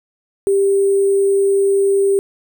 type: tone with sample-and-hold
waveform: sine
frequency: 394.8 Hz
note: G4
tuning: 12 cents sharp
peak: -11 dBFS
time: 0.47-2.19 s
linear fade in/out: 0 ms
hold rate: 8820 Hz
effects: none